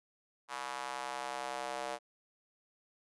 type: tone with high-pass filter sweep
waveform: square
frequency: 65.41 Hz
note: C2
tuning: in tune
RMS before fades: -40 dBFS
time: 0.48-1.99 s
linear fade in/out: 50 ms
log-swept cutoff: 990 to 630 Hz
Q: 2.2
effects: resampled to 24000 Hz